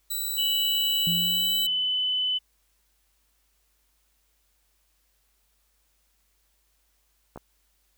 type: tone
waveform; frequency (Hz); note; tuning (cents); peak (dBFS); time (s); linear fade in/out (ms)
5% pulse; 3946; B7; -2; -20; 0.1-1.67; 10
type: tone with pitch glide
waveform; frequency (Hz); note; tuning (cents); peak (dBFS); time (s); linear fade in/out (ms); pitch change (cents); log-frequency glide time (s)
sine; 2966 to 3011; F#7 to F#7; +4 to +30; -23; 0.37-2.39; 20; +26; 1.11-1.68
type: tone with exponential decay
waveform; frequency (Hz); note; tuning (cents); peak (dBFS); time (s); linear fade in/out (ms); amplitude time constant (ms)
sine; 171.5; F3; -31; -25; 1.07-1.9; 0; 180
type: clicks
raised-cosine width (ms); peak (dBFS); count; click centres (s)
1; -26; 2; 7.36 / 7.375
effects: added 50 Hz sine -70 dBFS peak until 7.97 s + white hiss -70 dBFS RMS until 7.97 s